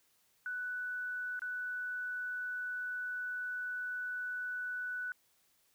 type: tone with dropouts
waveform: sine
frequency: 1486 Hz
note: F#6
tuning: 7 cents sharp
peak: -36 dBFS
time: 0.46-5.12 s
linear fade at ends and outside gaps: 1 ms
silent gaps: 1.393-1.419 s
effects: white hiss -72 dBFS RMS until 5.74 s